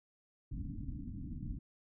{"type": "low-pass noise", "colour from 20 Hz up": "pink", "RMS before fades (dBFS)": -42, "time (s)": [0.51, 1.59], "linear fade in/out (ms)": 5, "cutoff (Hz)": 300, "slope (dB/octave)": 96, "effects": []}